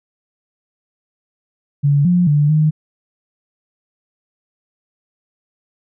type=tone with pitch steps; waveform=sine; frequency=143 / 177.4 / 146.9 / 154.1 Hz; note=D3 / F3 / D3 / D#3; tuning=-46 / +27 / +1 / -16 cents; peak=-10 dBFS; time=1.83-2.71 s; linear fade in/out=20 ms; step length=220 ms; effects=none